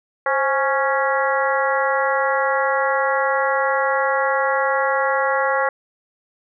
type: harmonic tone with a mistuned harmonic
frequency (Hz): 277.2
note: C#4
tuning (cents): 0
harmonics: 2 / 3 / 4 / 5 / 6 / 7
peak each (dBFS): -21 / -23 / -24 / -25 / -26 / -26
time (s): 0.26-5.69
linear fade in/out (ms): 2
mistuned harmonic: 2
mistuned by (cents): -75
effects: none